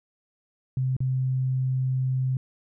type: tone with dropouts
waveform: sine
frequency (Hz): 130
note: C3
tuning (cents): -11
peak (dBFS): -22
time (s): 0.77-2.37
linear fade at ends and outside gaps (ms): 2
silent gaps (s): 0.966-1.004
effects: none